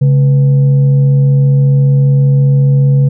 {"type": "tone with frequency modulation", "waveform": "sine", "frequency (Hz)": 138.59, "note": "C#3", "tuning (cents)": 0, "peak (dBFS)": -5, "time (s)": [0.01, 3.09], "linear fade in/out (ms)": 10, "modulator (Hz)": 352, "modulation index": 0.24, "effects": []}